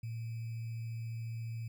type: tone with sample-and-hold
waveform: sine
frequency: 114.3 Hz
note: A#2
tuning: 34 cents flat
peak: -37 dBFS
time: 0.03-1.68 s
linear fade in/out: 5 ms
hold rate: 2450 Hz
effects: none